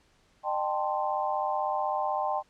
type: chord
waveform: sine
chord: A half-diminished seventh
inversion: second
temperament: equal with one note detuned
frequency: 607.7 / 784 / 880 / 1046.5 Hz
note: Eb5 / G5 / A5 / C6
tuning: -41 / 0 / 0 / 0 cents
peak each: -33 / -30 / -33 / -33 dBFS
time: 0.43-2.43 s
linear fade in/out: 50 ms
effects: pink hiss -65 dBFS RMS until 2.49 s + low-pass 7000 Hz 12 dB/octave